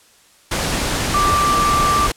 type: tone in noise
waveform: sine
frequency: 1174.7 Hz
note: D6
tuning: in tune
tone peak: -14 dBFS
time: 1.14-2.07 s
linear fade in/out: 5 ms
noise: pink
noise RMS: -20 dBFS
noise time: 0.51-2.12 s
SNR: +3 dB
effects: white hiss -51 dBFS RMS until 2.16 s + low-pass 10000 Hz 12 dB/octave